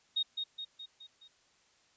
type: tone with echo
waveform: sine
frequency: 3729 Hz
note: A#7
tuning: in tune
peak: -28 dBFS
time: 0.16-0.23 s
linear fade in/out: 10 ms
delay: 210 ms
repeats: 5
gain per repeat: -5 dB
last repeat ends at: 1.28 s
effects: white hiss -68 dBFS RMS until 1.96 s + resampled to 16000 Hz